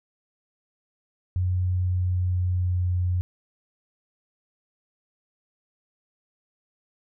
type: tone with pitch glide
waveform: sine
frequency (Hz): 91 to 89.9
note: F#2 to F#2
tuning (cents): -28 to -49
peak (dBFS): -21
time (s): 1.36-3.21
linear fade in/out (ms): 0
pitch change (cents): -21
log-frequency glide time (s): 1.69-2.98
effects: none